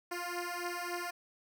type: beating tone pair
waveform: 10% pulse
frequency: 349.2 / 352.8 Hz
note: F4 / F4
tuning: 0 / +18 cents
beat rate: 3.6 Hz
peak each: -31 dBFS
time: 0.11-1.11 s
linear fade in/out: 10 ms
effects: none